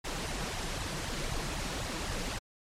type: noise with flanger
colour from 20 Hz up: pink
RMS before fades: -35 dBFS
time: 0.04-2.39 s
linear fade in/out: 10 ms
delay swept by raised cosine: 1 to 6.2 ms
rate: 3.9 Hz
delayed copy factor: +0.85
effects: low-pass 8000 Hz 12 dB/octave + MP3 64 kbps